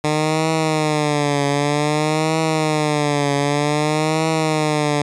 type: tone with vibrato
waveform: 10% pulse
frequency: 150.7 Hz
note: D3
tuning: 45 cents sharp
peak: -8 dBFS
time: 0.04-5.02 s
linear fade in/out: 2 ms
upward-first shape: triangle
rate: 0.53 Hz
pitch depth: 110 cents each way
effects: resampled to 22050 Hz